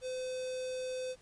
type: tone with notch filter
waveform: square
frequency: 511 Hz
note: C5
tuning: 41 cents flat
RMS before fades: -38 dBFS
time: 0.01-1.16 s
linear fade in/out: 50 ms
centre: 1700 Hz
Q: 1.3
effects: pink hiss -63 dBFS RMS until 1.21 s + resampled to 22050 Hz